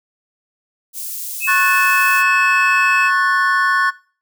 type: high-pass noise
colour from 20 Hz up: white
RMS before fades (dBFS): -27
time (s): 0.93-2.24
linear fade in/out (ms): 50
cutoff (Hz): 7100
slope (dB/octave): 12
type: tone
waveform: triangle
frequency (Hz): 2594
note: E7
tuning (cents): -28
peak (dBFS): -16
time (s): 1.4-3.11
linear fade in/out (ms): 50
type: chord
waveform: triangle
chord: F# minor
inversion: second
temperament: equal with one note detuned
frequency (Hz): 1094.1 / 1480 / 1760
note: C#6 / F#6 / A6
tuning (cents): -23 / 0 / 0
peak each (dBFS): -16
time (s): 1.47-3.91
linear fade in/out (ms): 20
effects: noise-tail reverb RT60 0.4 s tail -20 dB re dry